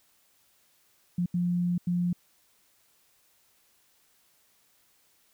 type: tone bursts at uneven times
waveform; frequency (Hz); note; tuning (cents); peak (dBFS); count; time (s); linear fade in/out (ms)
sine; 176; F3; +14; -24; 3; 1.18-1.26 / 1.34-1.78 / 1.87-2.13; 5
effects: white hiss -66 dBFS RMS until 5.33 s